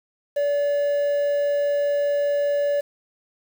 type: tone with quantisation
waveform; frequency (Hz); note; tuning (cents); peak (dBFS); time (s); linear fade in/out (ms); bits
triangle; 575; D5; -37; -17; 0.36-2.81; 10; 7
effects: none